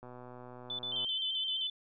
click train, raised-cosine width 1 ms, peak -35 dBFS, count 127, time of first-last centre 0.03-1.046 s, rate 124 Hz
sine tone bursts, 3500 Hz, A7, 10 cents flat, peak -35 dBFS, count 8, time 0.7-1.699 s, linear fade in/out 2 ms, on 89 ms, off 41 ms
sine tone with vibrato, 3082 Hz, G7, 30 cents flat, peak -33 dBFS, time 0.92-1.67 s, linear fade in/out 2 ms, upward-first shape triangle, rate 7.9 Hz, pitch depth 39 cents each way
effects none

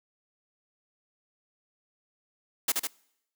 white noise with echo, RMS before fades -25 dBFS, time 2.68-2.72 s, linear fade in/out 5 ms, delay 76 ms, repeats 2, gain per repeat -3 dB, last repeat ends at 2.872 s, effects noise-tail reverb RT60 0.8 s tail -25 dB re dry + high-pass 200 Hz 12 dB/octave

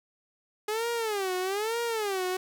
sawtooth tone with vibrato, 415.3 Hz, G#4, in tune, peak -24 dBFS, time 0.68-2.37 s, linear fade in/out 5 ms, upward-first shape sine, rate 1.1 Hz, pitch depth 220 cents each way, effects 10-bit

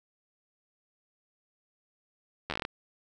slowing click train, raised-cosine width 0.3 ms, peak -16 dBFS, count 9, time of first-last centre 2.5-2.651 s, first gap 11 ms, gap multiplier 1.15, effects none

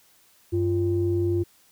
sine tone pair together, 95.95 / 345.9 Hz, G2 / F4, -37 / -17 cents, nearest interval octave + minor seventh, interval 2220 cents, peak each -24 / -22 dBFS, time 0.52-1.44 s, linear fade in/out 20 ms, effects tanh soft clip ceiling -13 dBFS + white hiss -59 dBFS RMS until 1.71 s

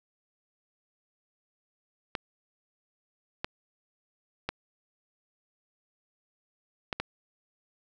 clicks, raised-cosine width 0.3 ms, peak -14 dBFS, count 5, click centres 2.152 / 3.445 / 4.49 / 6.928 / 7 s, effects none

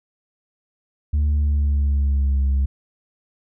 sine tone with pitch glide, 74 to 67.86 Hz, D2 to C#2, +14 to -36 cents, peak -13 dBFS, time 1.13-2.66 s, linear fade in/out 10 ms, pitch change -150 cents, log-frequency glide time 1.32-2.41 s, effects tanh soft clip ceiling -15 dBFS

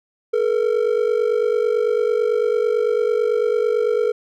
triangle ring-modulated tone, 454.4 Hz, A#4, 44 cents flat, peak -11 dBFS, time 0.33-4.12 s, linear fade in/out 10 ms, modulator 24.5 Hz, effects none

